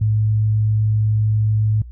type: tone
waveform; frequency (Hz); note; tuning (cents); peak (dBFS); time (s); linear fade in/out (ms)
sine; 107.6; A2; -38; -14; 0.01-1.82; 5
effects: noise-tail reverb RT60 0.1 s tail -26 dB re dry + added 60 Hz sine -33 dBFS peak until 1.91 s